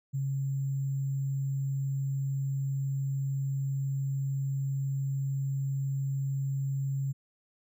sine tone with sample-and-hold, 137 Hz, C#3, 20 cents flat, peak -28 dBFS, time 0.13-7.13 s, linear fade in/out 20 ms, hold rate 7350 Hz, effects none

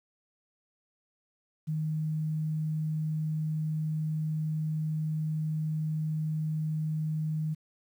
sine tone, 155.56 Hz, D#3, in tune, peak -28 dBFS, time 1.67-7.55 s, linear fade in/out 20 ms, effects 10-bit

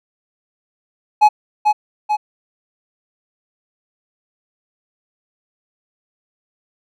triangle tone with echo, 845 Hz, G#5, 30 cents sharp, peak -4 dBFS, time 1.21-1.29 s, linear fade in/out 20 ms, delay 440 ms, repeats 2, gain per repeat -4 dB, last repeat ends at 2.17 s, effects none

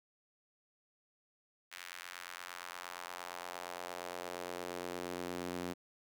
sawtooth tone with high-pass filter sweep, 88.6 Hz, F2, 25 cents sharp, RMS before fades -44 dBFS, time 1.71-5.74 s, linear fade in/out 20 ms, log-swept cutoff 1900 to 250 Hz, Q 1.3, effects none

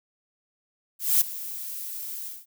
violet noise with ADSR envelope, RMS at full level -18 dBFS, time 0.99-2.46 s, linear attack 220 ms, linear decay 11 ms, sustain -17 dB, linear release 210 ms, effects none

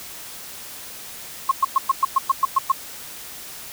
sine tone bursts, 1076 Hz, C6, 48 cents sharp, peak -12 dBFS, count 10, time 1.49-2.72 s, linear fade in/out 5 ms, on 24 ms, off 110 ms, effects white hiss -37 dBFS RMS until 3.72 s

